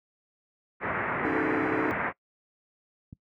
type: low-pass noise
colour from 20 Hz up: white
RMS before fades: -30 dBFS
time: 0.8-2.13 s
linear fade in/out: 50 ms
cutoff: 2100 Hz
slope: 48 dB/octave
type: chord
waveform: triangle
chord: D# half-diminished seventh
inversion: third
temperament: equal with one note detuned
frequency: 275 / 311.1 / 370 / 440 Hz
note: C#4 / D#4 / F#4 / A4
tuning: -14 / 0 / 0 / 0 cents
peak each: -32 / -28 / -33 / -30 dBFS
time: 1.25-1.91 s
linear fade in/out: 0 ms
type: clicks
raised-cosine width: 5 ms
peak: -28 dBFS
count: 2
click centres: 1.945 / 3.128 s
effects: noise-tail reverb RT60 0.1 s tail -22 dB re dry + high-pass 100 Hz 12 dB/octave